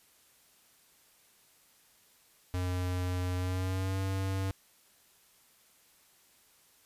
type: tone with pitch glide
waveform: square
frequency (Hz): 90.6 to 95.99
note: F#2 to G2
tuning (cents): -36 to -36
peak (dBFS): -31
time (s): 2.54-4.51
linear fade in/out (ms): 0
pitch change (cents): +100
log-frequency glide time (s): 3.36-3.99
effects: white hiss -64 dBFS RMS until 6.85 s + resampled to 32000 Hz